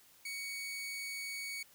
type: tone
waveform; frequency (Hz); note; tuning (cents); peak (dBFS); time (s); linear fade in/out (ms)
sawtooth; 2237; C#7; +15; -36; 0.25-1.63; 5
effects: white hiss -63 dBFS RMS until 1.74 s